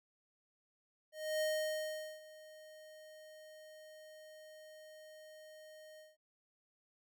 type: tone with ADSR envelope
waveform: square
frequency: 620 Hz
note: D#5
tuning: 6 cents flat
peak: -33 dBFS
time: 1.12-6.17 s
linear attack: 290 ms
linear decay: 790 ms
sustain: -21 dB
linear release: 180 ms
effects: none